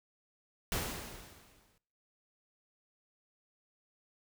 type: noise with exponential decay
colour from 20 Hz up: pink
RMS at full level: -33 dBFS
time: 0.72-1.78 s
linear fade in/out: 1 ms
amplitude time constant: 230 ms
effects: noise-tail reverb RT60 0.7 s tail -22 dB re dry